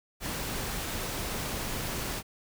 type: noise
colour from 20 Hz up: pink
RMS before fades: -34 dBFS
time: 0.2-2.23 s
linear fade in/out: 50 ms
effects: none